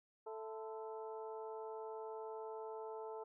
harmonic tone with a mistuned harmonic, 220 Hz, A3, in tune, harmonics 2 / 3 / 4 / 5 / 6, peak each -46 / -54 / -50 / -59 / -60 dBFS, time 0.26-3.24 s, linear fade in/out 10 ms, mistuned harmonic 5, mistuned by -120 cents, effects none

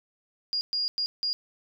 sine tone bursts at uneven times, 4843 Hz, D#8, 48 cents flat, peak -25 dBFS, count 4, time 0.53-0.61 / 0.73-0.88 / 0.98-1.06 / 1.23-1.33 s, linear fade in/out 0 ms, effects none

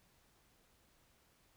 silence, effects pink hiss -71 dBFS RMS until 1.56 s

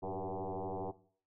sine tone with frequency modulation, 185 Hz, F#3, in tune, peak -36 dBFS, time 0.02-0.92 s, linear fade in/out 20 ms, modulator 95.6 Hz, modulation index 7.4, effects noise-tail reverb RT60 0.5 s tail -18 dB re dry

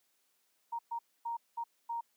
sine tone bursts at uneven times, 932.3 Hz, A#5, in tune, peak -34 dBFS, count 5, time 0.72-0.79 / 0.91-0.99 / 1.25-1.37 / 1.57-1.64 / 1.89-2.01 s, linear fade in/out 10 ms, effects white hiss -75 dBFS RMS until 2.16 s + high-pass 200 Hz 12 dB/octave

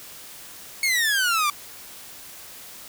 sawtooth exponential sweep, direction down, 2215 to 1153 Hz, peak -16 dBFS, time 0.83-1.5 s, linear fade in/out 2 ms, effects white hiss -42 dBFS RMS until 2.88 s

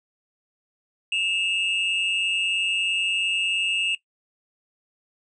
triangle tone pair together, 2637 / 2826 Hz, E7 / F7, 0 / +20 cents, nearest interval minor second, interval 120 cents, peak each -23 dBFS, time 1.12-3.95 s, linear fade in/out 2 ms, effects noise-tail reverb RT60 0.1 s tail -18 dB re dry + resampled to 22050 Hz

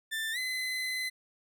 30% pulse tone with pitch glide, 1778 to 2031 Hz, A6 to B6, +18 to +48 cents, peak -29 dBFS, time 0.11-1.1 s, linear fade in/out 20 ms, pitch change +230 cents, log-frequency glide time 0.32-0.38 s, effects none

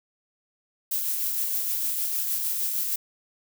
violet noise with tremolo, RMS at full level -26 dBFS, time 0.91-2.96 s, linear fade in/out 5 ms, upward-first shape sine, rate 6.5 Hz, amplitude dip 30%, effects none

